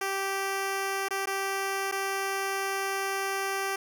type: tone with dropouts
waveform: 10% pulse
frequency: 390 Hz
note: G4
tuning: 9 cents flat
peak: -20 dBFS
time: 0.01-3.76 s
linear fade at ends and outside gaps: 5 ms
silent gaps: 1.085-1.107 / 1.258-1.271 / 1.915-1.922 s
effects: none